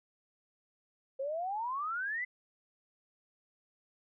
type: exponential sweep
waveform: sine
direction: up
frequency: 523.3 to 2057 Hz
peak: -33 dBFS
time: 1.19-2.25 s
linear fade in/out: 10 ms
effects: none